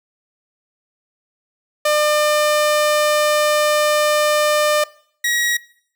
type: tone pair in turn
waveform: sawtooth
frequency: 600 / 1904.9 Hz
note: D5 / A#6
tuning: +37 / +37 cents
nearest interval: octave + minor sixth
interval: 2000 cents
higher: second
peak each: -10 / -13 dBFS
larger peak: first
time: 1.85-4.84 / 5.24-5.57 s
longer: first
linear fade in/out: 5 ms
effects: noise-tail reverb RT60 0.6 s tail -21 dB re dry